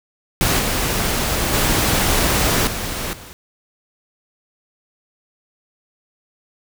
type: noise with level steps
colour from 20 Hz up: pink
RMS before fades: -17 / -20 / -17 / -25 / -38 dBFS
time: 0.41-3.33 s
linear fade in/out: 0 ms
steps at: 0.59 / 1.53 / 2.67 / 3.13 s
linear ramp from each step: 2 ms
effects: none